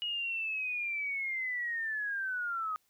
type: linear sweep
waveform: sine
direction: down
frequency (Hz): 2897 to 1244.5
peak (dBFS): -32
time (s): 0.02-2.76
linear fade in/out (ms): 0
effects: white hiss -73 dBFS RMS until 2.89 s